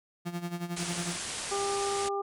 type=tone with tremolo; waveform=35% pulse; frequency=173.5 Hz; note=F3; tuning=11 cents flat; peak=-29 dBFS; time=0.25-1.17 s; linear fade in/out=20 ms; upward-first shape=sine; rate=11 Hz; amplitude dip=75%
type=low-pass noise; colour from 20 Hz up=white; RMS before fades=-37 dBFS; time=0.76-2.09 s; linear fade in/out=10 ms; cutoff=10000 Hz; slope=96 dB/octave
type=harmonic tone; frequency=398.7 Hz; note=G4; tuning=29 cents sharp; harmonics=1 / 2 / 3; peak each=-31 / -34 / -36 dBFS; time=1.51-2.22 s; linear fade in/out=10 ms
effects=none